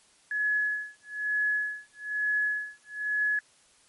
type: tone with tremolo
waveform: sine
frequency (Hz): 1696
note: G#6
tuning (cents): +36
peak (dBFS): -23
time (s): 0.31-3.39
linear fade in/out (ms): 2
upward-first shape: sine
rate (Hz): 1.1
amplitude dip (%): 100
effects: white hiss -61 dBFS RMS until 3.88 s + MP3 48 kbps